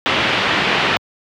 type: low-pass noise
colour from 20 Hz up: white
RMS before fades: -17 dBFS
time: 0.06-0.97 s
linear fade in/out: 0 ms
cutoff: 3200 Hz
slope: 24 dB/octave
effects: high-pass 100 Hz 12 dB/octave